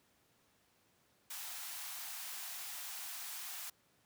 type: high-pass noise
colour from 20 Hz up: white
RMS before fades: -45 dBFS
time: 1.3-3.7 s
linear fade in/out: 5 ms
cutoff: 670 Hz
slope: 96 dB/octave
effects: pink hiss -72 dBFS RMS until 4.05 s + high-pass 100 Hz 12 dB/octave